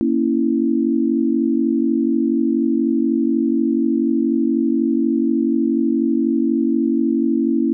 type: chord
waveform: sine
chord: A# diminished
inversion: none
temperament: equal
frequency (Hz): 233.1 / 277.2 / 329.6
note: A#3 / C#4 / E4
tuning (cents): 0 / 0 / 0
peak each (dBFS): -19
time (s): 0.01-7.73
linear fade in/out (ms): 0
effects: none